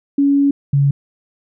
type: tone pair in turn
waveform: sine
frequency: 281 / 140.5 Hz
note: C#4 / C#3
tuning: +24 / +24 cents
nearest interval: octave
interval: 1200 cents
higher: first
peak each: -10 dBFS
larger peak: neither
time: 0.18-0.51 / 0.73-0.91 s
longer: first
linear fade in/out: 5 ms
effects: none